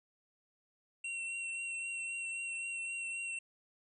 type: tone with vibrato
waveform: square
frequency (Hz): 2726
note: F7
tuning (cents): -43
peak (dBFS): -38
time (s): 1.04-3.39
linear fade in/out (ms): 5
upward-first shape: triangle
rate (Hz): 3.8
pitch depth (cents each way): 20
effects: resampled to 22050 Hz